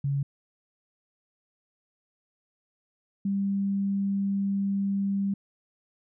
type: tone pair in turn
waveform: sine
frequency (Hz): 139.8 / 197.71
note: C#3 / G3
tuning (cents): +15 / +15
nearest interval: tritone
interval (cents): 600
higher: second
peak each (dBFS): -24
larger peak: neither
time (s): 0.04-0.23 / 3.25-5.34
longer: second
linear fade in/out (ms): 5
effects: none